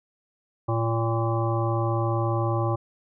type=harmonic tone; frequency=114.5 Hz; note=A#2; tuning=31 cents flat; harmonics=1 / 3 / 5 / 7 / 9 / 10; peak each=-24 / -29 / -31 / -32 / -34 / -34 dBFS; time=0.68-2.76 s; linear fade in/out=10 ms; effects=none